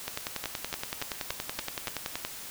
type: two click trains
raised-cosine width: 0.2 ms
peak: -15 / -14 dBFS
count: 6 / 24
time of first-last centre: 0.44-1.881 / 0.08-2.25 s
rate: 3.47 / 10.6 Hz
effects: white hiss -42 dBFS RMS until 2.5 s